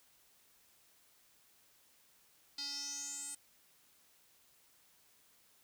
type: tone with band-pass filter sweep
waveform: square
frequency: 283.5 Hz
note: C#4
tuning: 39 cents sharp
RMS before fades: -43 dBFS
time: 2.58-3.35 s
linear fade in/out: 5 ms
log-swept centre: 4600 to 8600 Hz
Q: 8.2
effects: white hiss -68 dBFS RMS until 5.63 s